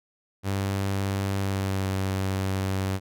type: tone with pitch glide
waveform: sawtooth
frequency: 98 to 95.87 Hz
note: G2 to G2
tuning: 0 to -38 cents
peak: -21 dBFS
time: 0.43-3 s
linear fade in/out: 50 ms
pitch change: -38 cents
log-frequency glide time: 1.39-1.87 s
effects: none